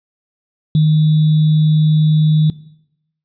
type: tone with sample-and-hold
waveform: sine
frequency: 154.8 Hz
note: D#3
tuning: 9 cents flat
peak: -8 dBFS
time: 0.75-2.5 s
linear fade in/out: 2 ms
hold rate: 3675 Hz
effects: noise-tail reverb RT60 0.8 s tail -20 dB re dry + resampled to 11025 Hz